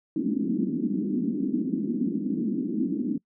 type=band-pass noise; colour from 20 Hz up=white; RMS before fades=-27 dBFS; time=0.16-3.18 s; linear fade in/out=2 ms; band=190 to 310 Hz; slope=48 dB/octave; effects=noise-tail reverb RT60 0.1 s tail -25 dB re dry